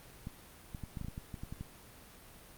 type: clicks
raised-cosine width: 5 ms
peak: -28 dBFS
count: 12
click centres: 0.271 / 0.748 / 0.837 / 0.972 / 1.013 / 1.047 / 1.084 / 1.179 / 1.342 / 1.435 / 1.525 / 1.61 s
effects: pink hiss -55 dBFS RMS until 2.57 s + Opus 32 kbps